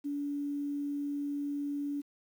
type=tone with quantisation; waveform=sine; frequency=286.8 Hz; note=D4; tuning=41 cents flat; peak=-32 dBFS; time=0.04-2.02 s; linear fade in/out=20 ms; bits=10; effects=none